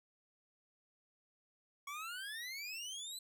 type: exponential sweep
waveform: 25% pulse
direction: up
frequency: 1108.7 to 4084 Hz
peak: -39 dBFS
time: 1.87-3.19 s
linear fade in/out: 5 ms
effects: none